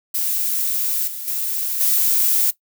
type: noise with level steps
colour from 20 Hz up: violet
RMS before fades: -21 / -30 / -23 / -17 dBFS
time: 0.14-2.51 s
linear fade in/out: 10 ms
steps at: 1.07 / 1.27 / 1.8 s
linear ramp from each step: 10 ms
effects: noise-tail reverb RT60 0.1 s tail -17 dB re dry